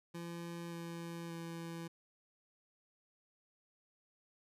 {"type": "tone with pitch steps", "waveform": "25% pulse", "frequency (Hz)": [170.3, 168.73, 167.18], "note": ["F3", "E3", "E3"], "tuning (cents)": [-43, 41, 25], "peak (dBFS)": -39, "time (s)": [0.14, 1.88], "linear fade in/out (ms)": 10, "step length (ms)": 580, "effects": ["resampled to 32000 Hz"]}